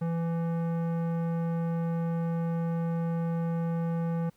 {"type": "tone with tanh clipping", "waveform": "sine", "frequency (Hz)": 167, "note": "E3", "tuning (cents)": 23, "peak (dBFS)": -29, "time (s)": [0.01, 4.3], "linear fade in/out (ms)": 10, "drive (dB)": 15, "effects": ["pink hiss -67 dBFS RMS until 4.36 s"]}